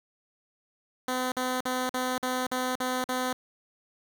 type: tone bursts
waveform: 10% pulse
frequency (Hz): 254.3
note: C4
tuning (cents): -49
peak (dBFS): -19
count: 8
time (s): 1.08-3.329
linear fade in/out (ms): 2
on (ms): 240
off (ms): 47
effects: none